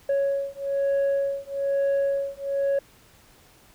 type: beating tone pair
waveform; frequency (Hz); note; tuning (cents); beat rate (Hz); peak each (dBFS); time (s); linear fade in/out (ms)
sine; 554.4 / 555.5; C#5 / C#5; 0 / +4; 1.1; -23; 0.09-2.79; 5
effects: tanh soft clip ceiling -19 dBFS + pink hiss -55 dBFS RMS until 3.74 s